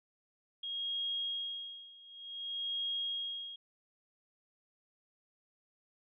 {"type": "tone with tremolo", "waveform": "sine", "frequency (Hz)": 3269, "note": "G#7", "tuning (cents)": -28, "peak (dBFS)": -33, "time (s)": [0.63, 3.56], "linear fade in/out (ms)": 5, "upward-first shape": "sine", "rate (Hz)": 0.55, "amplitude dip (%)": 90, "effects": []}